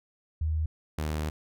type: tone pair in turn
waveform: sine / sawtooth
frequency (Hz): 78.5 / 76.8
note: D#2 / D#2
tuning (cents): +16 / -22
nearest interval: unison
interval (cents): 38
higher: first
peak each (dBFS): -25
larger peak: neither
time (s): 0.41-0.66 / 0.98-1.3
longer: second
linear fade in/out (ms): 5
effects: none